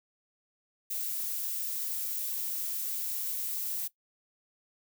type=noise; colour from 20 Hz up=violet; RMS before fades=-34 dBFS; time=0.9-3.88 s; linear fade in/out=10 ms; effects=noise-tail reverb RT60 0.1 s tail -18 dB re dry